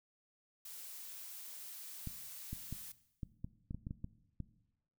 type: noise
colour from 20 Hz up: blue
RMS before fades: -49 dBFS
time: 0.65-2.92 s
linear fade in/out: 5 ms
type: clicks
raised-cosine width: 5 ms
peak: -29 dBFS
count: 11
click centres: 2.073 / 2.53 / 2.726 / 3.232 / 3.445 / 3.709 / 3.746 / 3.869 / 3.909 / 4.044 / 4.403 s
effects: noise-tail reverb RT60 0.9 s tail -17 dB re dry